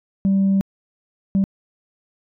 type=tone bursts at uneven times; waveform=sine; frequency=194.7 Hz; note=G3; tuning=12 cents flat; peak=-12 dBFS; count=2; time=0.25-0.61 / 1.35-1.44 s; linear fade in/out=0 ms; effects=tanh soft clip ceiling -12 dBFS